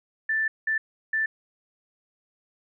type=tone bursts at uneven times; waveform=sine; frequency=1766 Hz; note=A6; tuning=6 cents sharp; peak=-22 dBFS; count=3; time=0.29-0.48 / 0.67-0.78 / 1.13-1.26 s; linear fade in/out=5 ms; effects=none